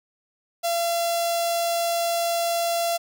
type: tone with notch filter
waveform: sawtooth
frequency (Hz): 681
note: F5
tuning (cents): -44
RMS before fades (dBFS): -24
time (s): 0.63-2.98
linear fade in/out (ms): 20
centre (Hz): 1700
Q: 0.74
effects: none